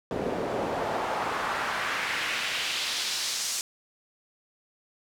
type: noise with band-pass filter sweep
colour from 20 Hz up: pink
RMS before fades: -30 dBFS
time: 0.11-3.61 s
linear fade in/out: 0 ms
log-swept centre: 370 to 6700 Hz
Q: 1.4
effects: none